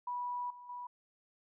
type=tone with level steps; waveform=sine; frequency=979 Hz; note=B5; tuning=15 cents flat; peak=-35 / -49 / -41 dBFS; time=0.07-0.87 s; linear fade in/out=5 ms; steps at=0.5 / 0.69 s; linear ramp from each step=5 ms; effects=none